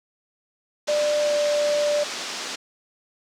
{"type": "band-pass noise", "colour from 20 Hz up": "white", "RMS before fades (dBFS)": -32, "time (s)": [0.87, 2.56], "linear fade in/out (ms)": 10, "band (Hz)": [210, 6300], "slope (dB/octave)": 24}
{"type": "tone with pitch glide", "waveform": "sine", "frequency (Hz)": [595, 589.5], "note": ["D5", "D5"], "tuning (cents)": [22, 6], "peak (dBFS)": -19, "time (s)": [0.88, 2.04], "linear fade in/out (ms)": 10, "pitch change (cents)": -16, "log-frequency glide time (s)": [1.2, 1.31]}
{"effects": []}